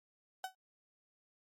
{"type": "tone with exponential decay", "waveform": "35% pulse", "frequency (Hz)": 753, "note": "F#5", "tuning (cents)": 30, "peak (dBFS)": -33, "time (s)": [0.44, 0.55], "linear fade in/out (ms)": 2, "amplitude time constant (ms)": 22, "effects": ["noise-tail reverb RT60 0.1 s tail -25 dB re dry", "MP3 64 kbps"]}